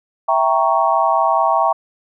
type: chord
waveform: sine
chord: E diminished seventh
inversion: none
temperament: equal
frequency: 659.3 / 784 / 932.3 / 1108.7 Hz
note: E5 / G5 / Bb5 / Db6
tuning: 0 / 0 / 0 / 0 cents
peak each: -18 dBFS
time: 0.28-1.73 s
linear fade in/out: 10 ms
effects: none

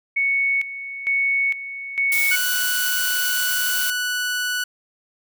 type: tone with tremolo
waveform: sine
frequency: 2217 Hz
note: C#7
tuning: in tune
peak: -17 dBFS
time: 0.16-2.36 s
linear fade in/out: 10 ms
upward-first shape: square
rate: 1.1 Hz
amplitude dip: 75%
type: noise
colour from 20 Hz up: blue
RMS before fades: -25 dBFS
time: 2.12-3.9 s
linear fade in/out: 0 ms
type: tone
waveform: sawtooth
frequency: 1480 Hz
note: F#6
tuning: in tune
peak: -18 dBFS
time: 2.31-4.64 s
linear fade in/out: 5 ms
effects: none

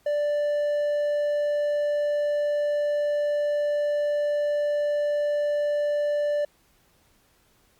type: tone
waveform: triangle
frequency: 587.3 Hz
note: D5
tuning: in tune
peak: -20 dBFS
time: 0.06-6.45 s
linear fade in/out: 5 ms
effects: pink hiss -63 dBFS RMS until 7.79 s + Opus 48 kbps

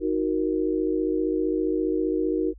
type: chord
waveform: sine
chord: D# minor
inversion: none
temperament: equal with one note detuned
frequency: 314.9 / 370 / 466.2 Hz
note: D#4 / F#4 / A#4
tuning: +21 / 0 / 0 cents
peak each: -25 / -26 / -28 dBFS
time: 0-2.54 s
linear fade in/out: 50 ms
effects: added 50 Hz sine -43 dBFS peak until 2.58 s

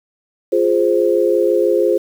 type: chord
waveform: sine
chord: F minor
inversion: none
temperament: equal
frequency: 349.2 / 415.3 / 523.3 Hz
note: F4 / Ab4 / C5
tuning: 0 / 0 / 0 cents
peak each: -16 dBFS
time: 0.52-1.98 s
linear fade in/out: 10 ms
effects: 7-bit

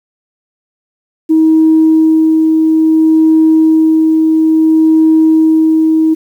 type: tone with tremolo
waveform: sine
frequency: 317.9 Hz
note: D#4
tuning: 37 cents sharp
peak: -3 dBFS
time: 1.29-6.15 s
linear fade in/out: 20 ms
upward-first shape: sine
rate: 0.59 Hz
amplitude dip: 25%
effects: tanh soft clip ceiling 0 dBFS + 7-bit

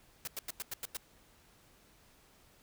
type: noise bursts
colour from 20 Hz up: white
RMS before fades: -39 dBFS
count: 7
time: 0.25-0.97 s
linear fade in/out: 2 ms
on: 24 ms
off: 92 ms
effects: pink hiss -64 dBFS RMS until 2.62 s

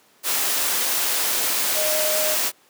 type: tone in noise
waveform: sine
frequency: 617 Hz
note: D#5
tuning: 15 cents flat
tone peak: -24 dBFS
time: 1.74-2.37 s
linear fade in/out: 50 ms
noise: white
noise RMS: -22 dBFS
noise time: 0.23-2.52 s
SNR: -5 dB
effects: pink hiss -56 dBFS RMS until 2.69 s + high-pass 300 Hz 12 dB/octave

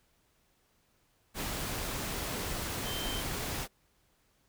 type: tone in noise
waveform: sine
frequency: 3118 Hz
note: G7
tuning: 10 cents flat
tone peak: -39 dBFS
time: 2.83-3.23 s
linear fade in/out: 50 ms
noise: pink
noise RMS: -36 dBFS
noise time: 1.34-3.68 s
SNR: -6 dB
effects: pink hiss -71 dBFS RMS until 4.48 s

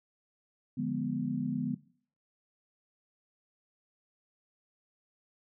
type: chord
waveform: sine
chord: D diminished seventh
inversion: none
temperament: equal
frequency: 146.83 / 174.61 / 207.7 / 246.9 Hz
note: D3 / F3 / Ab3 / Cb4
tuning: 0 / 0 / 0 / 0 cents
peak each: -37 / -38 / -36 / -33 dBFS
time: 0.77-1.75 s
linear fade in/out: 10 ms
effects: noise-tail reverb RT60 0.5 s tail -19 dB re dry

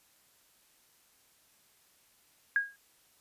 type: tone with exponential decay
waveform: sine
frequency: 1636 Hz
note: G#6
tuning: 26 cents flat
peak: -21 dBFS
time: 2.56-2.76 s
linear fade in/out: 1 ms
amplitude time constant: 43 ms
effects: white hiss -66 dBFS RMS until 3.2 s + resampled to 32000 Hz

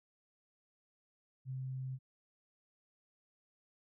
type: tone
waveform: sine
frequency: 130.81 Hz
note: C3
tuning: in tune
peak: -38 dBFS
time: 1.45-1.99 s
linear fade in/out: 50 ms
effects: none

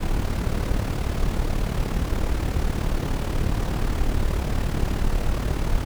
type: noise with amplitude modulation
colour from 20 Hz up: brown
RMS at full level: -20 dBFS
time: 0-5.85 s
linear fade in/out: 20 ms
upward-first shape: sine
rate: 36.7 Hz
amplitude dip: 60%
effects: none

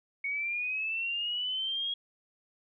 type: linear sweep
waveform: sine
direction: up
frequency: 2217 to 3301 Hz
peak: -30 dBFS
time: 0.24-1.94 s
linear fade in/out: 5 ms
effects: none

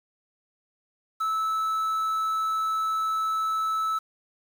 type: tone with quantisation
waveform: triangle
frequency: 1307 Hz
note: E6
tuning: 15 cents flat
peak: -22 dBFS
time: 1.2-3.99 s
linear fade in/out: 10 ms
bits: 8
effects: none

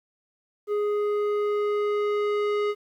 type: tone with low-pass filter sweep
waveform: square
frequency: 415.3 Hz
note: G#4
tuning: in tune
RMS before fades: -25 dBFS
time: 0.67-2.75 s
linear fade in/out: 50 ms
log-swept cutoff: 1000 to 2600 Hz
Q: 0.77
effects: 10-bit

